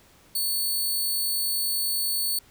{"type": "tone", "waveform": "5% pulse", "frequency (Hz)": 4450, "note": "C#8", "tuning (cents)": 6, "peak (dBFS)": -17, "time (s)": [0.35, 2.39], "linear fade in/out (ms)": 5, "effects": ["pink hiss -56 dBFS RMS until 2.5 s"]}